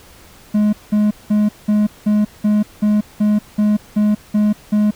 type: tone bursts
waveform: triangle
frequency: 210 Hz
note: G#3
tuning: 19 cents sharp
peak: -9 dBFS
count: 12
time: 0.54-4.91 s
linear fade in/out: 10 ms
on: 190 ms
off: 190 ms
effects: pink hiss -44 dBFS RMS until 4.95 s